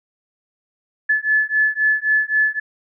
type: beating tone pair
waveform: sine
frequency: 1725 / 1728.8 Hz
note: A6 / A6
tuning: -35 / -31 cents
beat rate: 3.8 Hz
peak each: -18 dBFS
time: 1.09-2.6 s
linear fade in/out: 10 ms
effects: none